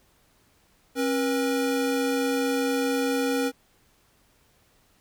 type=tone pair together; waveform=square; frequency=270.5 / 482 Hz; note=C#4 / B4; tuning=-42 / -42 cents; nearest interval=minor seventh; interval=1000 cents; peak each=-26 / -27 dBFS; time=0.95-3.52 s; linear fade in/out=50 ms; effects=pink hiss -63 dBFS RMS until 5 s